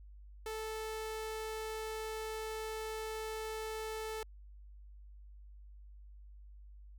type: tone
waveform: sawtooth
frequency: 438.3 Hz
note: A4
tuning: 7 cents flat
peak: -35 dBFS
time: 0.46-4.23 s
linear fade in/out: 2 ms
effects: added 50 Hz sine -51 dBFS peak until 6.98 s